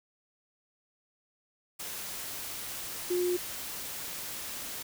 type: tone in noise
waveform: sine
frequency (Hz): 357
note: F4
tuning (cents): +38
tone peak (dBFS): -26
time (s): 3.1-3.37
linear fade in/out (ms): 10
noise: white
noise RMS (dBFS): -39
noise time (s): 1.79-4.83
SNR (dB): +10
effects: none